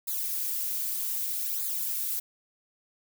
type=noise with flanger; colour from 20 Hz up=violet; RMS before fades=-31 dBFS; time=0.07-2.2 s; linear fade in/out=10 ms; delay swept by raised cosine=0.34 to 5.94 ms; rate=0.64 Hz; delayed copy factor=-1; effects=none